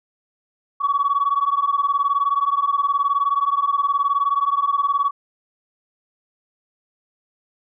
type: beating tone pair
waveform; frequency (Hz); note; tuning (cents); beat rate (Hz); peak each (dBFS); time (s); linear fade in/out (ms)
sine; 1119 / 1138; C#6 / C#6; +16 / +45; 19; -19 / -19; 0.8-5.11; 20
effects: tanh soft clip ceiling -10 dBFS